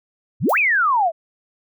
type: exponential two-way sweep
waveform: sine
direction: up then down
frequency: 88.4 to 2646 to 622 Hz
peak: -14 dBFS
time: 0.4-1.12 s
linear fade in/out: 50 ms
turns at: 0.58 s
type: noise with exponential decay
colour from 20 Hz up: violet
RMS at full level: -27 dBFS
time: 0.49-0.64 s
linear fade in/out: 5 ms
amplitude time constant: 31 ms
effects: none